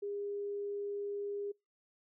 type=tone; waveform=sine; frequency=406 Hz; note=G#4; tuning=39 cents flat; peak=-36 dBFS; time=0.02-1.52 s; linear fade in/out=10 ms; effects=noise-tail reverb RT60 0.2 s tail -25 dB re dry